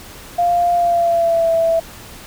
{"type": "tone with pitch glide", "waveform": "sine", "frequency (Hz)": [698.5, 660.4], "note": ["F5", "E5"], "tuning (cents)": [0, 3], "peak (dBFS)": -12, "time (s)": [0.38, 1.8], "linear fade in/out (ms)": 10, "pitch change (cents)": -97, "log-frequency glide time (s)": [0.74, 1.51], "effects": ["pink hiss -37 dBFS RMS until 2.26 s"]}